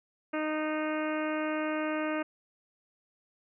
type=harmonic tone; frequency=308.5 Hz; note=D#4; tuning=15 cents flat; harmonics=1 / 2 / 3 / 4 / 5 / 6 / 7 / 8 / 9; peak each=-32 / -34 / -42 / -39 / -40 / -45 / -44 / -45 / -47 dBFS; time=0.33-2.23 s; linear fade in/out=10 ms; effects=none